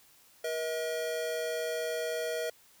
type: tone pair together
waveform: square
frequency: 478.2 / 638.3 Hz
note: A#4 / D#5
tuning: +44 / +44 cents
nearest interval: perfect fourth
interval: 500 cents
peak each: -35 / -35 dBFS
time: 0.44-2.5 s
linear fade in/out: 5 ms
effects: white hiss -61 dBFS RMS until 2.8 s